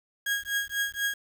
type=tone with tremolo; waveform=35% pulse; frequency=1640 Hz; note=G#6; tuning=22 cents flat; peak=-22 dBFS; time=0.26-1.14 s; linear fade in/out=5 ms; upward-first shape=triangle; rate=4.1 Hz; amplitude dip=100%; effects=8-bit